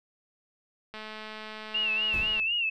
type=click train; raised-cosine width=0.3 ms; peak=-25 dBFS; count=316; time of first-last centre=0.94-2.398 s; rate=216 Hz
type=tone with vibrato; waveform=sine; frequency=2741 Hz; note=F7; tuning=33 cents flat; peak=-25 dBFS; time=1.74-2.7 s; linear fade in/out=10 ms; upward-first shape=sine; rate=4 Hz; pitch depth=92 cents each way
type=noise with exponential decay; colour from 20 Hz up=brown; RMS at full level=-32 dBFS; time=2.13-2.64 s; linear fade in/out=5 ms; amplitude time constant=110 ms
effects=none